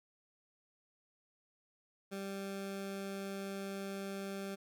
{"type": "tone", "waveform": "20% pulse", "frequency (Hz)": 196.1, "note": "G3", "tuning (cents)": 1, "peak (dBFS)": -35, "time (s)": [2.11, 4.56], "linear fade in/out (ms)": 20, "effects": []}